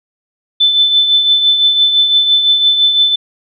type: tone with tremolo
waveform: sine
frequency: 3520 Hz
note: A7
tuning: in tune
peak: -5 dBFS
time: 0.6-3.16 s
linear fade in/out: 10 ms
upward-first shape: triangle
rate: 5.9 Hz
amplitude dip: 55%
effects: none